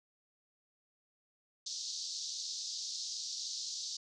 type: band-pass noise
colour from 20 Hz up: pink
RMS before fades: -41 dBFS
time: 1.66-3.97 s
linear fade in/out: 5 ms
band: 4000 to 6500 Hz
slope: 48 dB/octave
effects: none